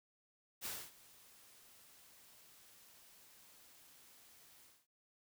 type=noise with ADSR envelope; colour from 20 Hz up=white; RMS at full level=-42 dBFS; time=0.61-4.87 s; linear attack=44 ms; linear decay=250 ms; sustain=-21 dB; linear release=230 ms; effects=none